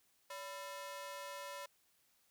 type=ring-modulated tone; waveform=sawtooth; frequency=784 Hz; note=G5; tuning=in tune; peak=-38 dBFS; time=0.3-1.66 s; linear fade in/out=5 ms; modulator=214 Hz; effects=white hiss -74 dBFS RMS until 2.3 s